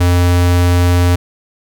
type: tone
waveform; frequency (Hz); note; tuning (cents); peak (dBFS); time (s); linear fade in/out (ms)
square; 88.3; F2; +20; -9; 0-1.16; 10
effects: none